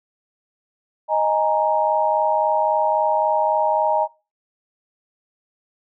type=chord; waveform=sine; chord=D# suspended fourth; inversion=none; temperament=just; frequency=622.3 / 829.7 / 933.4 Hz; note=D#5 / G#5 / A#5; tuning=0 / -2 / +2 cents; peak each=-20 / -21 / -20 dBFS; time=1.08-4.08 s; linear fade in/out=50 ms; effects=noise-tail reverb RT60 0.3 s tail -22 dB re dry